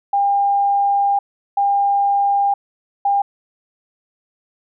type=tone bursts at uneven times; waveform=sine; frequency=802 Hz; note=G5; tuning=39 cents sharp; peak=-13 dBFS; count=3; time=0.13-1.19 / 1.57-2.54 / 3.05-3.22 s; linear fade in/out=5 ms; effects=none